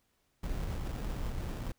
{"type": "noise with sample-and-hold", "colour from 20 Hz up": "brown", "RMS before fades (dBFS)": -36, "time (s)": [0.43, 1.72], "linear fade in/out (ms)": 5, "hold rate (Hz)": 2100, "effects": ["pink hiss -75 dBFS RMS until 1.78 s"]}